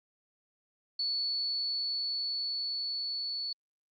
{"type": "tone with level ramp", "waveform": "sine", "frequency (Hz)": 4435, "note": "C#8", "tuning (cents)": 0, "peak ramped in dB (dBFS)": [-29, -33], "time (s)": [0.99, 3.53], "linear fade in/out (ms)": 5, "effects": ["Opus 48 kbps"]}